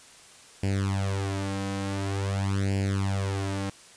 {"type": "tone with flanger", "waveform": "sawtooth", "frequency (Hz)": 98, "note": "G2", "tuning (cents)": 0, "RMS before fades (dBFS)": -28, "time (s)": [0.63, 3.7], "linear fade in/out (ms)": 5, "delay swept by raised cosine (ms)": [0.4, 3.9], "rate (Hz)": 0.47, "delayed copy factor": 1, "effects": ["white hiss -51 dBFS RMS until 3.96 s", "resampled to 22050 Hz"]}